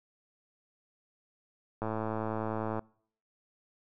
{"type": "click train", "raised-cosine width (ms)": 1, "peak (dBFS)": -20, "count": 108, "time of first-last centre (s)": [1.82, 2.793], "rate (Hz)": 110, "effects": ["noise-tail reverb RT60 0.6 s tail -26 dB re dry"]}